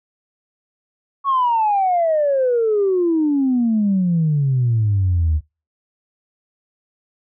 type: exponential sweep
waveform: sine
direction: down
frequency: 1123 to 74.2 Hz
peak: -13 dBFS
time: 1.24-5.41 s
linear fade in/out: 50 ms
effects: noise-tail reverb RT60 0.3 s tail -26 dB re dry + tanh soft clip ceiling -10 dBFS